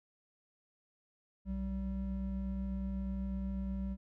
triangle tone pair together, 61.6 / 192.99 Hz, B1 / G3, -4 / -27 cents, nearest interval octave + minor sixth, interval 1977 cents, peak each -36 / -35 dBFS, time 1.45-3.97 s, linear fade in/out 50 ms, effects none

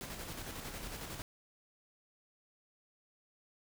pink noise with tremolo, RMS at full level -43 dBFS, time 0.01-1.22 s, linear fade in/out 0 ms, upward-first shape square, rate 11 Hz, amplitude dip 35%, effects none

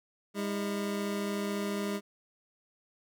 25% pulse tone pair together, 202 / 320 Hz, G#3 / D#4, -48 / +49 cents, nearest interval minor sixth, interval 797 cents, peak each -28 / -36 dBFS, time 0.34-2.01 s, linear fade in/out 50 ms, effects none

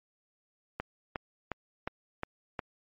click train, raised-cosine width 0.5 ms, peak -18 dBFS, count 6, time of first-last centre 0.8-2.592 s, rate 2.79 Hz, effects MP3 32 kbps

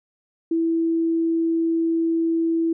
sine tone, 329.6 Hz, E4, in tune, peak -18 dBFS, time 0.51-2.73 s, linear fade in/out 5 ms, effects none

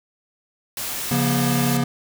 white noise, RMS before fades -28 dBFS, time 0.77-1.77 s, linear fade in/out 2 ms
square chord, Bb minor, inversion first, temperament equal with one note detuned, 138.59 / 174.61 / 239.2 Hz, Db3 / F3 / Bb3, 0 / 0 / +45 cents, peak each -23 / -28 / -22 dBFS, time 1.11-1.84 s, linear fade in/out 5 ms
effects none

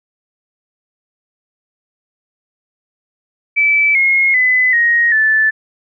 sine tone with pitch steps, 2311 / 2156 / 2012 / 1877.1 / 1751.4 Hz, D7 / C#7 / B6 / A#6 / A6, -28 / -49 / +32 / +12 / -8 cents, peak -9 dBFS, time 3.56-5.51 s, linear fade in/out 20 ms, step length 390 ms, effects none

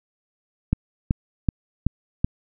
click train, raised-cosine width 5 ms, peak -6 dBFS, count 5, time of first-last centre 0.73-2.245 s, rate 2.64 Hz, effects none

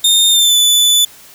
sawtooth tone with pitch glide, 3648 to 3487 Hz, A#7 to A7, -38 to -16 cents, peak -5 dBFS, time 0.04-1.05 s, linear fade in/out 5 ms, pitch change -78 cents, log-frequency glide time 0.3-0.56 s, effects white hiss -40 dBFS RMS until 1.34 s

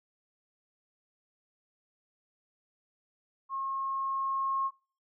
sine tone with level ramp, 1080 Hz, C#6, 45 cents flat, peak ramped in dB -32 to -27 dBFS, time 3.49-4.71 s, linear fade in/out 50 ms, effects noise-tail reverb RT60 0.4 s tail -19 dB re dry

